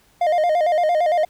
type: tone with vibrato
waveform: triangle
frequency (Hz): 659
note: E5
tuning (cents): -1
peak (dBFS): -13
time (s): 0.21-1.25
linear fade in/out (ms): 5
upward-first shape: square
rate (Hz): 8.8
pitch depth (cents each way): 110
effects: pink hiss -57 dBFS RMS until 1.29 s